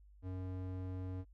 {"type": "tone with band-pass filter", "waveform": "square", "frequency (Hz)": 92.5, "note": "F#2", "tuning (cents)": 0, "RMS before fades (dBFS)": -42, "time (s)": [0.22, 1.25], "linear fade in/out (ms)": 50, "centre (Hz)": 190, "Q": 0.57, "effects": ["added 50 Hz sine -58 dBFS peak until 1.33 s"]}